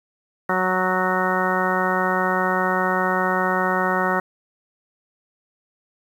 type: harmonic tone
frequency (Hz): 185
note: F#3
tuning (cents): 0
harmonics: 1 / 2 / 3 / 4 / 5 / 6 / 7 / 8 / 10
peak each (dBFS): -27 / -27 / -27 / -27 / -27 / -27 / -27 / -27 / -27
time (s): 0.49-4.2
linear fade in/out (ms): 5
effects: 8-bit